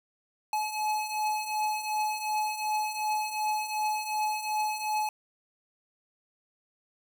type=beating tone pair; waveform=square; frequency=852 / 854.7 Hz; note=G#5 / G#5; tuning=+44 / +49 cents; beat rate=2.7 Hz; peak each=-35 / -30 dBFS; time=0.53-5.09 s; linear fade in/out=2 ms; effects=none